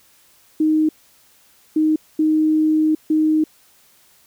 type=tone bursts at uneven times; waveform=sine; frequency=311.1 Hz; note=D#4; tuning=in tune; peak=-13 dBFS; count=4; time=0.6-0.89 / 1.76-1.96 / 2.19-2.95 / 3.1-3.44 s; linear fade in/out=5 ms; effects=white hiss -54 dBFS RMS until 4.26 s